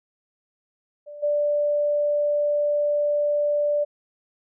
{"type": "tone with level steps", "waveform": "sine", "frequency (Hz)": 587.3, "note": "D5", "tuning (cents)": 0, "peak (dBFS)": [-36, -19], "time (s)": [1.06, 3.85], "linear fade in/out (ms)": 20, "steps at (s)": 1.22, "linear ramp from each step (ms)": 20, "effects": []}